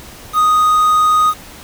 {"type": "tone with quantisation", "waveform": "triangle", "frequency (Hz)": 1244.5, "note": "D#6", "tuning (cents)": 0, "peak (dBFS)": -7, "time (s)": [0.33, 1.34], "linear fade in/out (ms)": 50, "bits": 5, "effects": ["pink hiss -36 dBFS RMS until 1.63 s"]}